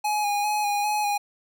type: tone with vibrato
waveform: square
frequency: 830.6 Hz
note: G#5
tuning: in tune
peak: -23 dBFS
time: 0.04-1.18 s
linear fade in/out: 10 ms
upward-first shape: square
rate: 2.5 Hz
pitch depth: 23 cents each way
effects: none